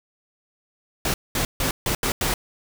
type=noise bursts at uneven times; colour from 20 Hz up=pink; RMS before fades=-23 dBFS; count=6; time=1.05-1.14 / 1.35-1.45 / 1.6-1.71 / 1.86-1.95 / 2.03-2.12 / 2.21-2.34 s; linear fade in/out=2 ms; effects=none